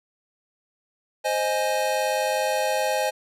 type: chord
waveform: square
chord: Ab major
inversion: first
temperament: equal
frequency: 523.3 / 622.3 / 830.6 Hz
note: C5 / Eb5 / Ab5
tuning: 0 / 0 / 0 cents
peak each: -27 dBFS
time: 1.24-3.11 s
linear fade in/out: 20 ms
effects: resampled to 32000 Hz